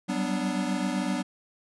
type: chord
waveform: square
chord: G major seventh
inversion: third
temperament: equal with one note detuned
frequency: 188.23 / 196 / 246.9 / 293.7 Hz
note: F#3 / G3 / B3 / D4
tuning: +30 / 0 / 0 / 0 cents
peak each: -32 / -34 / -32 / -33 dBFS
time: 0.08-1.23 s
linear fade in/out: 20 ms
effects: resampled to 24000 Hz